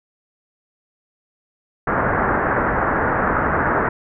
white low-pass noise, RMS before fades -19 dBFS, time 1.87-3.89 s, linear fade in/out 5 ms, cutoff 1700 Hz, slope 48 dB/octave, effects none

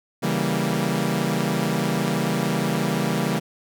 sawtooth chord, C# diminished seventh, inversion none, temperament equal, 138.59 / 164.81 / 196 / 233.1 Hz, C#3 / E3 / G3 / Bb3, 0 / 0 / 0 / 0 cents, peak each -24 / -22 / -22 / -23 dBFS, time 0.22-3.4 s, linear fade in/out 20 ms, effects none

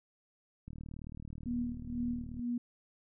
click train, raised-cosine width 5 ms, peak -33 dBFS, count 67, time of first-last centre 0.68-2.394 s, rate 38.5 Hz
sine tone with tremolo, 240.9 Hz, B3, 43 cents flat, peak -31 dBFS, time 1.46-2.58 s, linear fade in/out 5 ms, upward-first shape sine, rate 2.1 Hz, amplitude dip 85%
effects none

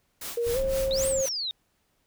white noise with tremolo, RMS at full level -35 dBFS, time 0.21-1.29 s, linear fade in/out 5 ms, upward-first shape sine, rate 3.9 Hz, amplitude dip 90%
sine tone with pitch glide, 471.3 to 535.2 Hz, A#4 to C5, +19 to +39 cents, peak -24 dBFS, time 0.37-1.26 s, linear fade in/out 5 ms, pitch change +220 cents, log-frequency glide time 0.53-0.58 s
brown noise, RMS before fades -36 dBFS, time 0.46-1.22 s, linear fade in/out 10 ms
sine exponential two-way sweep, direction up then down, 3642 to 8870 to 3642 Hz, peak -28 dBFS, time 0.91-1.51 s, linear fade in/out 0 ms, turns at 1.07 s
effects pink hiss -71 dBFS RMS until 2.06 s

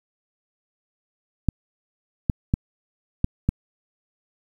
clicks, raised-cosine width 5 ms, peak -6 dBFS, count 5, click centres 1.487 / 2.298 / 2.539 / 3.244 / 3.49 s, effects 8-bit

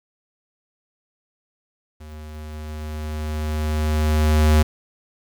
square tone with level ramp, 76.7 Hz, D#2, 24 cents flat, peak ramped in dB -37 to -12 dBFS, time 2-4.63 s, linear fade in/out 10 ms, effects 9-bit

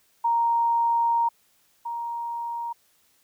sine tone pair in turn, 932.3 / 937.5 Hz, A#5 / A#5, 0 / +10 cents, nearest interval unison, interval 10 cents, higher second, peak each -19 / -28 dBFS, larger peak first, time 0.24-1.29 / 1.85-2.73 s, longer first, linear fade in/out 10 ms, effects white hiss -64 dBFS RMS until 3.23 s

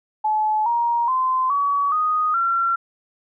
sine tone with pitch steps, 859 / 942.2 / 1033.4 / 1133.5 / 1243.2 / 1363.6 Hz, A5 / A#5 / C6 / C#6 / D#6 / F6, -42 / +18 / -22 / +38 / -2 / -42 cents, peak -17 dBFS, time 0.24-2.76 s, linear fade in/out 10 ms, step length 420 ms, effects none

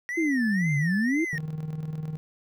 triangle tone with vibrato, 1903 Hz, A#6, 35 cents sharp, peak -27 dBFS, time 0.09-1.38 s, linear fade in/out 0 ms, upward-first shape sine, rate 2 Hz, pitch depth 160 cents each way
sine exponential two-way sweep, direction down then up, 344.9 to 140.2 to 344.9 Hz, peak -22 dBFS, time 0.17-1.25 s, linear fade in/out 10 ms, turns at 0.77 s
triangle tone with tremolo, 155.56 Hz, D#3, in tune, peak -26 dBFS, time 1.33-2.17 s, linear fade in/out 0 ms, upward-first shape square, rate 20 Hz, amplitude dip 55%
effects none

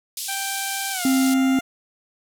white band-pass noise, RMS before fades -30 dBFS, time 0.17-1.34 s, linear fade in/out 2 ms, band 3300 to 12000 Hz, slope 24 dB/octave
15% pulse tone with pitch glide, 784 to 698.5 Hz, G5 to F5, 0 to 0 cents, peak -21 dBFS, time 0.28-1.61 s, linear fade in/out 10 ms, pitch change -200 cents, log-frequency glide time 0.92-1.04 s
triangle tone, 264.2 Hz, C4, 17 cents sharp, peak -14 dBFS, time 1.05-1.59 s, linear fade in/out 2 ms
effects none

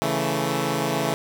10% pulse chord, A major, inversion first, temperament equal, 138.59 / 164.81 / 220 Hz, C#3 / E3 / A3, 0 / 0 / 0 cents, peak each -18 / -18 / -19 dBFS, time 0.02-1.14 s, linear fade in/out 0 ms, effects none

